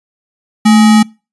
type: tone with sample-and-hold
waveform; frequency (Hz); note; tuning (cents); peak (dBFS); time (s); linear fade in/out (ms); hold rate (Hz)
sine; 218; A3; -16; -3; 0.65-1.03; 10; 1050
effects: noise-tail reverb RT60 0.3 s tail -25 dB re dry + resampled to 24000 Hz